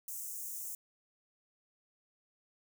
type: high-pass noise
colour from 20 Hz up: white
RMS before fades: -42 dBFS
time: 0.08-0.75 s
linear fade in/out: 2 ms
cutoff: 6300 Hz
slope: 48 dB/octave
effects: none